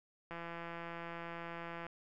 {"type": "click train", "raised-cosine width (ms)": 0.5, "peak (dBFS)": -30, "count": 264, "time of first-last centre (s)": [0.31, 1.866], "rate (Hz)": 169, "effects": []}